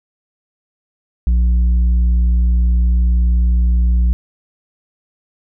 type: tone with tanh clipping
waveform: triangle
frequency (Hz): 59.6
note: A#1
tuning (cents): +39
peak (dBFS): -11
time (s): 1.27-4.13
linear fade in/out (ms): 0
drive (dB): 9
effects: none